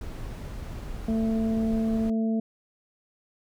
brown noise, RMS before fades -36 dBFS, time 0.01-2.1 s, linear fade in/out 2 ms
harmonic tone, 223 Hz, A3, 23 cents sharp, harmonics 1 / 2 / 3, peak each -23 / -35 / -37 dBFS, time 1.08-2.4 s, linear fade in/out 5 ms
effects none

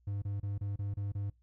triangle tone bursts, 100.6 Hz, G2, 45 cents sharp, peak -31 dBFS, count 7, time 0.07-1.3 s, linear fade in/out 5 ms, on 150 ms, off 30 ms, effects noise-tail reverb RT60 0.2 s tail -24 dB re dry + added 60 Hz sine -65 dBFS peak until 1.42 s

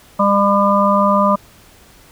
harmonic tone, 200.7 Hz, G3, 41 cents sharp, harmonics 1 / 3 / 5 / 6, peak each -16 / -16 / -16 / -16 dBFS, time 0.19-1.36 s, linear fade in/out 10 ms, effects pink hiss -46 dBFS RMS until 2.11 s

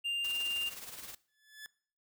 triangle tone, 2796 Hz, F7, 1 cent sharp, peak -30 dBFS, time 0.04-0.7 s, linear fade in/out 20 ms
white noise with tremolo, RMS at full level -44 dBFS, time 0.24-1.15 s, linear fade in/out 5 ms, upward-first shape sine, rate 19 Hz, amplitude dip 55%
sawtooth tone with exponential growth, 1725 Hz, A6, 35 cents flat, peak -38 dBFS, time 1.28-1.66 s, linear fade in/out 0 ms, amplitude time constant 82 ms
effects noise-tail reverb RT60 0.5 s tail -21 dB re dry

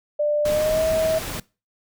sine tone with pitch glide, 593 to 639.2 Hz, D5 to D#5, +17 to +47 cents, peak -18 dBFS, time 0.19-1.19 s, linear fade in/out 10 ms, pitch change +130 cents, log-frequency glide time 0.43-0.84 s
pink noise, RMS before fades -30 dBFS, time 0.45-1.4 s, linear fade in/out 5 ms
effects noise-tail reverb RT60 0.3 s tail -22 dB re dry

